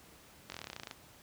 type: slowing click train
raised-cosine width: 0.2 ms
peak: -24 dBFS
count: 15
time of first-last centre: 0.5-0.912 s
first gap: 21 ms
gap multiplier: 1.05
effects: pink hiss -58 dBFS RMS until 1.22 s + high-pass 60 Hz 12 dB/octave